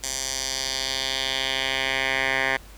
10% pulse tone with band-pass filter sweep, 133.2 Hz, C3, 31 cents sharp, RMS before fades -26 dBFS, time 0.03-2.57 s, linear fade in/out 5 ms, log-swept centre 6800 to 1800 Hz, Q 2, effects added 50 Hz sine -44 dBFS peak until 2.77 s + pink hiss -49 dBFS RMS until 2.77 s

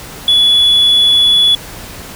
sine tone, 3415 Hz, G#7, 48 cents sharp, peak -4 dBFS, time 0.28-1.55 s, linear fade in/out 2 ms, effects tanh soft clip ceiling -4 dBFS + pink hiss -30 dBFS RMS until 2.15 s

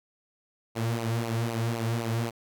sawtooth tone with flanger, 115.3 Hz, A#2, 19 cents flat, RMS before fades -29 dBFS, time 0.75-2.31 s, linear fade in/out 20 ms, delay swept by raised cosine 0.56 to 4.06 ms, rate 3.9 Hz, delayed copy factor -0.7, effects none

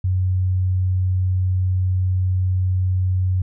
sine tone, 92.5 Hz, F#2, in tune, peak -16 dBFS, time 0.04-3.42 s, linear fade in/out 5 ms, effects none

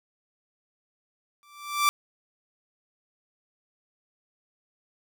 sawtooth tone with exponential growth, 1171 Hz, D6, 5 cents flat, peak -13 dBFS, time 1.43-1.89 s, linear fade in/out 0 ms, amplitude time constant 98 ms, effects none

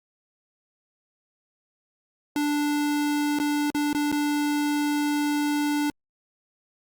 square tone with dropouts, 293.7 Hz, D4, in tune, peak -23 dBFS, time 2.36-5.9 s, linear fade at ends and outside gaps 1 ms, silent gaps 3.388-3.399 / 3.703-3.747 / 3.93-3.948 / 4.117-4.125 s, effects Opus 48 kbps

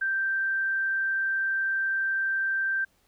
sine tone, 1568 Hz, G6, in tune, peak -24 dBFS, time 0.01-2.85 s, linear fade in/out 10 ms, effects pink hiss -67 dBFS RMS until 3.07 s

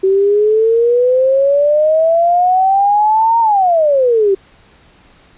sine exponential two-way sweep, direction up then down, 378.9 to 932.3 to 378.9 Hz, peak -8 dBFS, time 0.03-4.35 s, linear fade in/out 10 ms, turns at 3.4 s, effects pink hiss -47 dBFS RMS until 5.37 s + resampled to 8000 Hz

